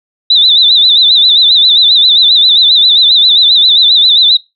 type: tone with vibrato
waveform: sine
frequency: 3755 Hz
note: A#7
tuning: 12 cents sharp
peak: -3 dBFS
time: 0.3-4.37 s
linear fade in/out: 5 ms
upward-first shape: sine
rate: 7.5 Hz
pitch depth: 130 cents each way
effects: noise-tail reverb RT60 0.2 s tail -20 dB re dry